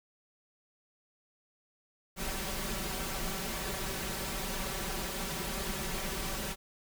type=noise with comb filter; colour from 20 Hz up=pink; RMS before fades=-36 dBFS; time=2.16-6.56 s; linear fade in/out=50 ms; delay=5.2 ms; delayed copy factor=+0.8; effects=none